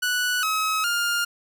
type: tone with pitch steps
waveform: sawtooth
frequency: 1478 / 1279 / 1408 Hz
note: F#6 / D#6 / F6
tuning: -2 / +47 / +14 cents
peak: -18 dBFS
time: 0.02-1.25 s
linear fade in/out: 10 ms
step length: 410 ms
effects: none